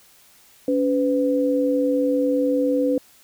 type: tone pair together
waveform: sine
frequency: 282 / 502.5 Hz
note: C#4 / B4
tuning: +30 / +30 cents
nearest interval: minor seventh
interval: 1000 cents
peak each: -20 dBFS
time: 0.68-2.98 s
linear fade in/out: 2 ms
effects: white hiss -53 dBFS RMS until 3.23 s